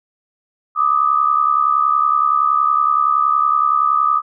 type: tone pair together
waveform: sine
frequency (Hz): 1189 / 1259.7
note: D6 / D#6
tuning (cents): +21 / +21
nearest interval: minor second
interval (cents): 100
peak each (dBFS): -15 / -15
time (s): 0.75-4.22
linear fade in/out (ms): 50
effects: none